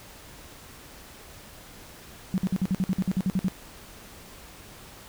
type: tone bursts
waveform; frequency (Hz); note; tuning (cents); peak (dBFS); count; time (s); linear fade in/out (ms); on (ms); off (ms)
sine; 187.3; F#3; +21; -21; 13; 2.34-3.483; 0; 39; 53
effects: pink hiss -47 dBFS RMS until 5.08 s